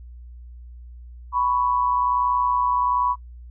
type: tone pair together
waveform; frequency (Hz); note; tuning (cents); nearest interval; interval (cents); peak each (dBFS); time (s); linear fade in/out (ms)
sine; 990 / 1111.2; B5 / C#6; +4 / +4; major second; 200; -20 / -23; 1.32-3.16; 50
effects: noise-tail reverb RT60 0.1 s tail -23 dB re dry + added 60 Hz sine -38 dBFS peak until 3.5 s